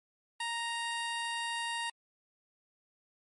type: tone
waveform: 15% pulse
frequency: 932.3 Hz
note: A#5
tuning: in tune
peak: -27 dBFS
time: 0.4-1.9 s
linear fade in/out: 5 ms
effects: MP3 48 kbps